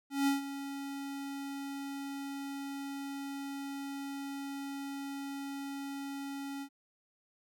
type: tone with ADSR envelope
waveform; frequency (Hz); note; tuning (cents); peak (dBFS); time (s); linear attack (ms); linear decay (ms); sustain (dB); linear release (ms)
square; 277.7; C#4; +3; -26; 0.1-6.69; 170; 140; -13; 72
effects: none